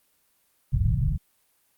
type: low-pass noise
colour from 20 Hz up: white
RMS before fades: -23 dBFS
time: 0.72-1.18 s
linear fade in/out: 20 ms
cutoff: 150 Hz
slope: 48 dB/octave
effects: white hiss -67 dBFS RMS until 1.77 s + Opus 32 kbps